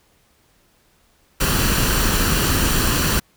pink noise with comb filter, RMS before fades -18 dBFS, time 1.4-3.2 s, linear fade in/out 10 ms, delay 0.69 ms, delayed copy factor +0.5, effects pink hiss -59 dBFS RMS until 3.36 s

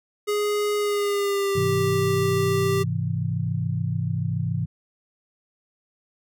square tone with pitch glide, 415.3 to 392.2 Hz, G#4 to G4, 0 to +1 cents, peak -22 dBFS, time 0.27-2.84 s, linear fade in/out 20 ms, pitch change -99 cents, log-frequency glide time 0.77-1.62 s
sine chord, Ab augmented, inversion none, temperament equal, 103.83 / 130.81 / 164.81 Hz, Ab2 / C3 / E3, 0 / 0 / 0 cents, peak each -27 dBFS, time 1.55-4.66 s, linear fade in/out 10 ms
effects none

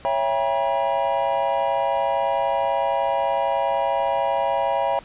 triangle chord, C# diminished seventh, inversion none, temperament just, 554.4 / 665.2 / 798.3 / 957.9 Hz, C#5 / E5 / G5 / Bb5, 0 / +16 / +31 / +47 cents, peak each -23 dBFS, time 0.05-4.99 s, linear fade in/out 0 ms, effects pink hiss -46 dBFS RMS until 5.04 s + resampled to 8000 Hz

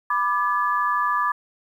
sine tone cluster, 990 / 1183 / 1707 Hz, B5 / D6 / G#6, +4 / +12 / +47 cents, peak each -25 / -21 / -27 dBFS, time 0.1-1.32 s, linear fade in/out 5 ms, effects 9-bit

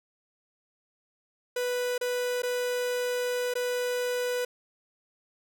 45% pulse tone with dropouts, 493.9 Hz, B4, in tune, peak -27 dBFS, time 1.56-4.45 s, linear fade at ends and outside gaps 5 ms, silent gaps 1.98-2.011 / 2.421-2.432 / 3.539-3.553 s, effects none

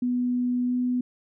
sine tone with pitch glide, 246.9 to 248.6 Hz, B3 to B3, 0 to +12 cents, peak -22 dBFS, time 0.02-1.01 s, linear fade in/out 5 ms, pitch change +12 cents, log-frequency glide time 0.65-0.74 s, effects none

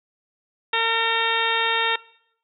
harmonic tone with a mistuned harmonic, 455.6 Hz, A#4, 40 cents flat, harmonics 1 / 2 / 3 / 4 / 5 / 6 / 7 / 8, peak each -29 / -25 / -27 / -25 / -30 / -27 / -30 / -27 dBFS, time 0.73-1.96 s, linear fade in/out 5 ms, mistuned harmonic 8, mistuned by +15 cents, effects noise-tail reverb RT60 0.7 s tail -21 dB re dry

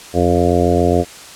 harmonic tone with a mistuned harmonic, 87.31 Hz, F2, in tune, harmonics 1 / 2 / 3 / 4 / 5 / 6 / 7 / 8, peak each -18 / -21 / -19 / -19 / -18 / -21 / -21 / -20 dBFS, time 0.13-1.05 s, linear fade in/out 50 ms, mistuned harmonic 1, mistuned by -49 cents, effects white hiss -36 dBFS RMS until 1.35 s + low-pass 9000 Hz 12 dB/octave

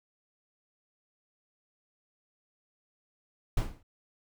brown noise with exponential decay, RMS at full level -23 dBFS, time 3.57-3.83 s, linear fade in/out 5 ms, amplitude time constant 55 ms, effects none

